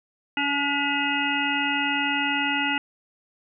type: harmonic tone with a mistuned harmonic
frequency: 283.7 Hz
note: C#4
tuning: 40 cents sharp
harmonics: 1 / 3 / 5 / 7 / 9 / 10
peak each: -29 / -29 / -29 / -29 / -29 / -29 dBFS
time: 0.37-2.78 s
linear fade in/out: 2 ms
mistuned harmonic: 5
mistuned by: +25 cents
effects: none